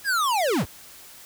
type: linear sweep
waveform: square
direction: down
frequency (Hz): 1700 to 48.91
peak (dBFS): -21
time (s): 0.04-0.66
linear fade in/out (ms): 50
effects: white hiss -46 dBFS RMS until 1.25 s